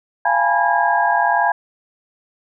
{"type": "tone cluster", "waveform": "sine", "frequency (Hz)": [691, 813, 854, 974, 1632], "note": ["F5", "G#5", "G#5", "B5", "G#6"], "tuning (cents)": [-19, -37, 48, -24, -31], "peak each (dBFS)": -20, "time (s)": [0.25, 1.52], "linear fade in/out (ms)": 5, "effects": []}